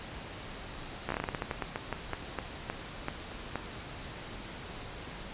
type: slowing click train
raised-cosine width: 0.5 ms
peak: -17 dBFS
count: 19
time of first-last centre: 1.09-3.557 s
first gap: 14 ms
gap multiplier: 1.23
effects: pink hiss -43 dBFS RMS until 5.33 s + resampled to 8000 Hz